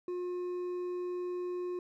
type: tone with hard clipping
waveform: triangle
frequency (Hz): 357.8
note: F4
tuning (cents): +42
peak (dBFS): -35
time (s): 0.08-1.79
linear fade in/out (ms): 2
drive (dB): 7
effects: none

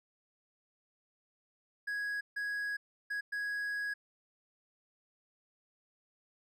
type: tone bursts at uneven times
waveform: triangle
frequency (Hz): 1661.2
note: G#6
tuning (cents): 0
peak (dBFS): -32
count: 4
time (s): 1.87-2.21 / 2.36-2.77 / 3.1-3.21 / 3.32-3.94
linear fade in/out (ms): 10
effects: none

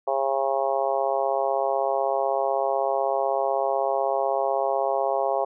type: harmonic tone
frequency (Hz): 136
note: C#3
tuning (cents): -33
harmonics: 3 / 4 / 5 / 6 / 7 / 8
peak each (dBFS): -30 / -26 / -26 / -28 / -33 / -34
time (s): 0.07-5.45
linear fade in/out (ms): 10
effects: none

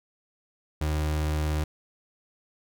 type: tone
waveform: 35% pulse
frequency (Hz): 76.5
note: D#2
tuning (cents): -29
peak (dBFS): -23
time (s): 0.81-1.64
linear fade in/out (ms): 5
effects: none

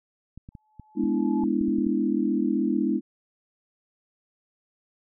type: clicks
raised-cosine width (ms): 5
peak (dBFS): -29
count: 10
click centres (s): 0.376 / 0.489 / 0.552 / 0.797 / 1.038 / 1.436 / 1.612 / 1.683 / 1.785 / 1.866
type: tone with exponential growth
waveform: sine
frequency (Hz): 859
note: A5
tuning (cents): -42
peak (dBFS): -32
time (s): 0.52-1.44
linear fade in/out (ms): 2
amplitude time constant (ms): 200
type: chord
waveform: sine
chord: E dominant seventh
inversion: first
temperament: equal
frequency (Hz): 207.7 / 246.9 / 293.7 / 329.6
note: G#3 / B3 / D4 / E4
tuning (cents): 0 / 0 / 0 / 0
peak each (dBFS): -27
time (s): 0.95-3.01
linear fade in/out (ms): 50
effects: none

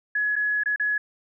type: tone with dropouts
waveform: sine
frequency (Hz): 1689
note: G#6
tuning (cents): +29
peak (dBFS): -21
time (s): 0.15-0.98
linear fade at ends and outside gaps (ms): 5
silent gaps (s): 0.357-0.362 / 0.636-0.658 / 0.761-0.797
effects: none

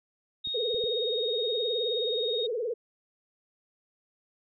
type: tone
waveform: sine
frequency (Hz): 3729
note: A#7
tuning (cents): 0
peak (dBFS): -30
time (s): 0.44-2.47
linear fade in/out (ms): 10
type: clicks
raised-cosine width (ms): 3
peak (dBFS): -35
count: 3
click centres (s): 0.473 / 0.745 / 0.84
type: tone with vibrato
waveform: sine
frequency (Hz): 462.3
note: A#4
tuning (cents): -14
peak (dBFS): -28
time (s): 0.54-2.74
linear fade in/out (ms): 10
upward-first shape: triangle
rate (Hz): 19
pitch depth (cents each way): 190
effects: none

